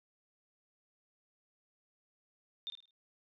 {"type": "tone with echo", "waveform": "sine", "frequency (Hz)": 3618, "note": "A7", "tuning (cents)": 48, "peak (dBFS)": -37, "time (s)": [2.67, 2.7], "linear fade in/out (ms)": 0, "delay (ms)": 52, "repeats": 4, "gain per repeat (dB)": -9, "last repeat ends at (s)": 2.908, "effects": []}